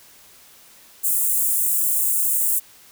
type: high-pass noise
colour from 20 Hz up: white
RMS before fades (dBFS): -20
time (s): 1.03-2.6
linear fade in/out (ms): 20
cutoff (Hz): 7600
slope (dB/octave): 48
effects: white hiss -49 dBFS RMS until 2.91 s